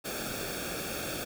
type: noise with comb filter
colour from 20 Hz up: pink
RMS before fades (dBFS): -36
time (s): 0.04-1.25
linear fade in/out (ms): 20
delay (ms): 1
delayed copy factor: -0.75
effects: none